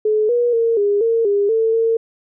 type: tone with pitch steps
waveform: sine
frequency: 428.7 / 481.1 / 459.4 / 407.5 / 457.5 / 404.7 / 448 / 454.2 Hz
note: A4 / B4 / A#4 / G#4 / A#4 / G#4 / A4 / A#4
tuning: -45 / -45 / -25 / -33 / -32 / -45 / +31 / -45 cents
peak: -13 dBFS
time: 0.05-1.97 s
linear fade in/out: 5 ms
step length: 240 ms
effects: none